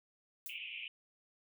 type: noise with exponential decay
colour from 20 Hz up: violet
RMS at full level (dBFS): -40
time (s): 0.46-0.58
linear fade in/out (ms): 1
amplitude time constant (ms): 25
type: band-pass noise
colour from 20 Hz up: white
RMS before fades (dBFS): -45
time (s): 0.49-0.88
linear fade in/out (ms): 2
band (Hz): 2300 to 3000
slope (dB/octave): 96
effects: none